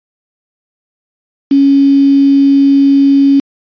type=tone with quantisation; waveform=sine; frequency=277.2 Hz; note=C#4; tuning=in tune; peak=-4 dBFS; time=1.51-3.4 s; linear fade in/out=5 ms; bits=4; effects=resampled to 11025 Hz